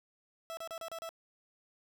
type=tone bursts; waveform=30% pulse; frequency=659.3 Hz; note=E5; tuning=in tune; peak=-37 dBFS; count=6; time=0.5-1.091 s; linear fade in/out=0 ms; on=71 ms; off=33 ms; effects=none